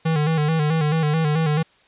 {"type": "tone with vibrato", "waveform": "square", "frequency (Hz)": 155.56, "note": "D#3", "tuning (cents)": 0, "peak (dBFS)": -18, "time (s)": [0.05, 1.63], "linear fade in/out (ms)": 10, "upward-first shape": "square", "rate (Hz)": 4.6, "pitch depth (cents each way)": 65, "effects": ["white hiss -56 dBFS RMS until 1.87 s", "resampled to 8000 Hz"]}